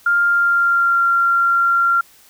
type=tone with pitch glide; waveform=sine; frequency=1400 to 1379.9 Hz; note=F6 to F6; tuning=+4 to -21 cents; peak=-12 dBFS; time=0.06-2.01 s; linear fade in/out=5 ms; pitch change=-25 cents; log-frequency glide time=0.25-1.04 s; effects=white hiss -49 dBFS RMS until 2.29 s